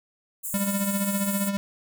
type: high-pass noise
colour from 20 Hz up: pink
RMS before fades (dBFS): -32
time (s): 0.43-1.5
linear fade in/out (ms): 20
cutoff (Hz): 7000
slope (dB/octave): 96
type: tone with tremolo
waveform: square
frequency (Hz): 199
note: G3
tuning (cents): +26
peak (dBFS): -23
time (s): 0.54-1.57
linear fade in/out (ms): 0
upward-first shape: sine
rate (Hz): 15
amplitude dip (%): 55
effects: none